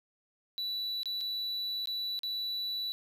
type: tone with dropouts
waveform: triangle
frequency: 3951 Hz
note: B7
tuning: in tune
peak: -31 dBFS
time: 0.58-2.92 s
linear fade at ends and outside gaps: 0 ms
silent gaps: 1.032-1.057 / 1.207-1.211 / 1.857-1.873 / 2.191-2.233 s
effects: none